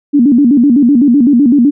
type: tone with vibrato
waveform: sine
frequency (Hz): 261.6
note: C4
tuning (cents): 0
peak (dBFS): -4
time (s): 0.13-1.71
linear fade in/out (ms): 20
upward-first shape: square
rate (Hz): 7.9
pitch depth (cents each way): 170
effects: none